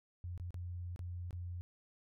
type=tone with dropouts; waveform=sine; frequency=88.2 Hz; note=F2; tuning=18 cents sharp; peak=-40 dBFS; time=0.24-1.61 s; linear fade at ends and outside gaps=0 ms; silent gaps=0.377-0.398 / 0.506-0.543 / 0.961-0.992 / 1.308-1.329 s; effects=none